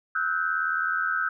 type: tone cluster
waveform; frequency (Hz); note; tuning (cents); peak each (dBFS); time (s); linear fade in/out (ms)
sine; 1298 / 1480 / 1559; E6 / F#6 / G6; -27 / 0 / -10; -28; 0.15-1.29; 5
effects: none